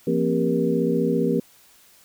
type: tone cluster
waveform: sine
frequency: 171.6 / 232.9 / 267.7 / 395.9 / 473.4 Hz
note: F3 / A#3 / C4 / G4 / A#4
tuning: -30 / -1 / +40 / +17 / +27 cents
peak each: -25 dBFS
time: 0.07-1.4 s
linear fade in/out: 5 ms
effects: white hiss -54 dBFS RMS until 2.04 s